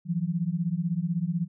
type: beating tone pair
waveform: sine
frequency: 163.2 / 179.2 Hz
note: E3 / F3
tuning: -17 / +45 cents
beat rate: 16 Hz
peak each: -28 dBFS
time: 0.05-1.48 s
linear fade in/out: 50 ms
effects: none